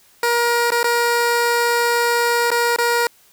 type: tone with dropouts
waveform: 15% pulse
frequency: 473.9 Hz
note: A#4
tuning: 28 cents sharp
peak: -9 dBFS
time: 0.23-3.07 s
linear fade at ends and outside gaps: 2 ms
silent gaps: 0.705-0.719 / 0.831-0.842 / 2.505-2.515 / 2.762-2.785 s
effects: white hiss -53 dBFS RMS until 3.32 s